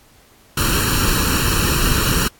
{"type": "noise with comb filter", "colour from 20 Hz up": "pink", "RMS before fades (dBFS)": -17, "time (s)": [0.57, 2.28], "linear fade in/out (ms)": 5, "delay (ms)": 0.71, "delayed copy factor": 0.8, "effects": ["pink hiss -51 dBFS RMS until 2.39 s", "AAC 64 kbps"]}